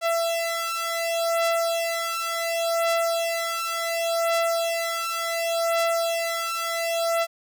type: beating tone pair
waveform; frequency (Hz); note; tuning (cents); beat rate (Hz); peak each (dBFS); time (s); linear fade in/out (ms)
sawtooth; 669 / 669.69; E5 / E5; +25 / +27; 0.69; -22; 0.01-7.27; 50
effects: none